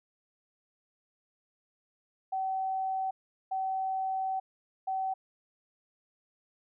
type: tone bursts at uneven times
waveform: sine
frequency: 763 Hz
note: G5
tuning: 47 cents flat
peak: -29 dBFS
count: 3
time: 2.32-3.11 / 3.51-4.4 / 4.87-5.14 s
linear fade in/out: 10 ms
effects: none